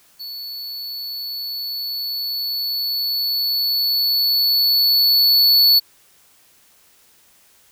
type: tone with level ramp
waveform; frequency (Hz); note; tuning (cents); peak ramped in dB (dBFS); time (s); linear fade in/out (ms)
square; 4435; C#8; 0; -30 to -10; 0.19-5.8; 20
effects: white hiss -54 dBFS RMS until 7.71 s